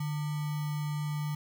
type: tone with sample-and-hold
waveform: sine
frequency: 149.3 Hz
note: D3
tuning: 29 cents sharp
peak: -30 dBFS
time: 0-1.35 s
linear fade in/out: 5 ms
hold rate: 1050 Hz
effects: none